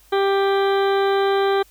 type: harmonic tone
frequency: 393.7 Hz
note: G4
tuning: 8 cents sharp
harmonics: 1 / 2 / 3 / 4 / 5 / 6 / 8 / 9 / 10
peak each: -17 / -23 / -27 / -29 / -36 / -38 / -35 / -39 / -36 dBFS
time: 0.12-1.63 s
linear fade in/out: 10 ms
effects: added 50 Hz sine -54 dBFS peak until 1.7 s + white hiss -54 dBFS RMS until 1.7 s